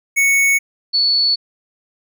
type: tone pair in turn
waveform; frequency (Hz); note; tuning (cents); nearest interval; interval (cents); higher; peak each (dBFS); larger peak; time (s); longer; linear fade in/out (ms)
square / sine; 2217 / 4434; C#7 / C#8; 0 / 0; octave; 1200; second; -12; neither; 0.16-0.59 / 0.93-1.36; neither; 20
effects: none